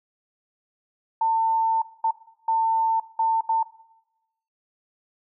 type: tone bursts at uneven times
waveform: sine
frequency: 898 Hz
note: A5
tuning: 35 cents sharp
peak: -18 dBFS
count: 5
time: 1.21-1.82 / 2.04-2.11 / 2.48-3 / 3.19-3.41 / 3.49-3.63 s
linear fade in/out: 5 ms
effects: noise-tail reverb RT60 0.9 s tail -18 dB re dry